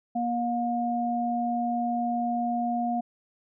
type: tone pair together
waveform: sine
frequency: 238.3 / 714 Hz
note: A#3 / F5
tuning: +38 / +38 cents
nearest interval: octave + perfect fifth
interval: 1900 cents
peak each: -28 / -27 dBFS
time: 0.15-3.01 s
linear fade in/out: 10 ms
effects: none